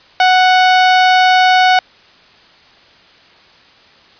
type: tone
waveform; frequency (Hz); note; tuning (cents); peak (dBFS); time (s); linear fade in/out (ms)
sawtooth; 740; F#5; 0; -3; 0.2-1.79; 2
effects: white hiss -45 dBFS RMS until 4.19 s + resampled to 11025 Hz